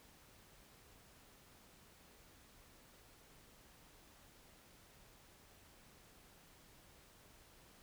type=silence; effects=pink hiss -64 dBFS RMS until 7.82 s